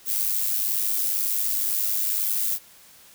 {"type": "noise with amplitude modulation", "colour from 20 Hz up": "violet", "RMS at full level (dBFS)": -22, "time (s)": [0.05, 2.59], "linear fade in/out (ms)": 50, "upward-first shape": "sine", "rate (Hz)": 102, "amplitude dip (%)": 55, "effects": ["white hiss -51 dBFS RMS until 3.14 s"]}